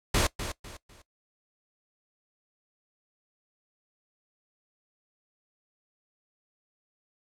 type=noise with echo; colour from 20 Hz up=pink; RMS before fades=-24 dBFS; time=0.14-0.27 s; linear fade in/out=5 ms; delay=250 ms; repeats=3; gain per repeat=-10 dB; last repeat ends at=1.02 s; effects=noise-tail reverb RT60 0.1 s tail -18 dB re dry + low-pass 10000 Hz 12 dB/octave